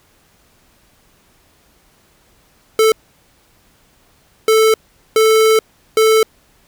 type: tone bursts at uneven times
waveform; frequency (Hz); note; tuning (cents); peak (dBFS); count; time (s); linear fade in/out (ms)
square; 440; A4; 0; -9; 4; 2.79-2.92 / 4.48-4.74 / 5.16-5.59 / 5.97-6.23; 2
effects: pink hiss -54 dBFS RMS until 6.67 s